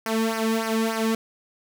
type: tone with flanger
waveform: sawtooth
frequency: 223.5 Hz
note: A3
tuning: 27 cents sharp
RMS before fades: -24 dBFS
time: 0.06-1.15 s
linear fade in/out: 2 ms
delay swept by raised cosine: 0.26 to 1.46 ms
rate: 3.4 Hz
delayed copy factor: -0.8
effects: none